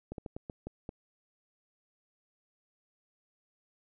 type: slowing click train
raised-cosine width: 2 ms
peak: -26 dBFS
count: 7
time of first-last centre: 0.12-0.891 s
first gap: 62 ms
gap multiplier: 1.29
effects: none